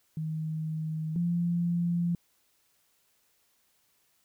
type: tone pair in turn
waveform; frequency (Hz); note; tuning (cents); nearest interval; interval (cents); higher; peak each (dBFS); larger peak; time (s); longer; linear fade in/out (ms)
sine; 157.5 / 172.31; D#3 / F3; +21 / -23; major second; 156; second; -30 / -25; second; 0.17-1.16 / 1.16-2.15; neither; 2
effects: white hiss -70 dBFS RMS until 4.24 s